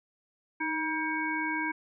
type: harmonic tone with a mistuned harmonic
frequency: 318.9 Hz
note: D#4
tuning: 43 cents sharp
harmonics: 1 / 3 / 5 / 7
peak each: -34 / -34 / -34 / -34 dBFS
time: 0.6-1.72 s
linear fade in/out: 10 ms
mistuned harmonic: 1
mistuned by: -41 cents
effects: none